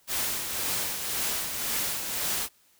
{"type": "noise with tremolo", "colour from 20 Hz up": "white", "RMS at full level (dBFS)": -28, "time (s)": [0.07, 2.49], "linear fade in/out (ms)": 50, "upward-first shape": "triangle", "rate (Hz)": 1.9, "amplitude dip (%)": 50, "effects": ["white hiss -63 dBFS RMS until 2.79 s"]}